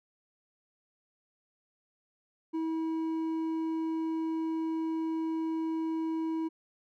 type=tone with hard clipping; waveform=sine; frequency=322.7 Hz; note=E4; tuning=37 cents flat; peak=-31 dBFS; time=2.53-6.49 s; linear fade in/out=20 ms; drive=5 dB; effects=none